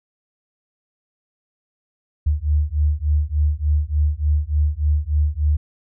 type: beating tone pair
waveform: sine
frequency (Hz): 73.3 / 76.7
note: D2 / D#2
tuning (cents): -3 / -24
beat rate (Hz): 3.4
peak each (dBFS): -19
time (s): 2.26-5.57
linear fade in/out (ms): 10
effects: none